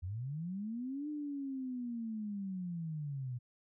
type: linear two-way sweep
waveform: sine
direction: up then down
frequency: 82.41 to 302.5 to 119.8 Hz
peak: -37 dBFS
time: 0.02-3.39 s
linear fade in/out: 20 ms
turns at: 1.09 s
effects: none